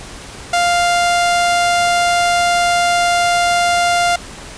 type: tone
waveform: sawtooth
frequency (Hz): 698.5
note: F5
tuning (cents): 0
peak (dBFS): -8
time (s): 0.53-4.16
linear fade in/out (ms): 5
effects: pink hiss -33 dBFS RMS until 4.57 s + resampled to 22050 Hz